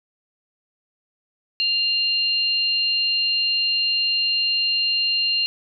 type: tone pair together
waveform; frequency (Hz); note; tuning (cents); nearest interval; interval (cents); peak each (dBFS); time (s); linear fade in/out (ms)
sine; 2794 / 4186; F7 / C8; 0 / 0; perfect fifth; 700; -21; 1.6-5.46; 0
effects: none